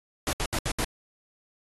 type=noise bursts; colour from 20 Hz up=pink; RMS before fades=-28 dBFS; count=5; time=0.27-0.845 s; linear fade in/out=0 ms; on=59 ms; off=70 ms; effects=AAC 32 kbps